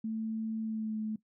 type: tone with pitch glide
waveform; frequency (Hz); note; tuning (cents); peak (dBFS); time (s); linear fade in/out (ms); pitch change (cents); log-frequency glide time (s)
sine; 221.3 to 216.6; A3 to A3; +10 to -27; -32; 0.04-1.16; 5; -37; 0.61-0.98
effects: noise-tail reverb RT60 0.1 s tail -17 dB re dry